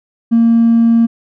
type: tone with hard clipping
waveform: sine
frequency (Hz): 230.6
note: A#3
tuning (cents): -19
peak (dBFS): -7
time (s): 0.31-1.07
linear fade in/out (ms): 20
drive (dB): 1
effects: none